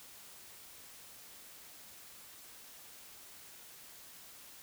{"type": "silence", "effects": ["white hiss -54 dBFS RMS until 4.62 s"]}